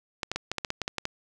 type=clicks; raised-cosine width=0.2 ms; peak=-12 dBFS; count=11; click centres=0.232 / 0.316 / 0.36 / 0.516 / 0.583 / 0.648 / 0.704 / 0.817 / 0.879 / 0.983 / 1.054 s; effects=none